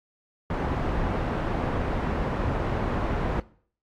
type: low-pass noise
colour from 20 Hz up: pink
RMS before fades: -27 dBFS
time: 0.5-3.4 s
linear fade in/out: 2 ms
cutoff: 1200 Hz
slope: 12 dB/octave
effects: noise-tail reverb RT60 0.5 s tail -20 dB re dry + AAC 64 kbps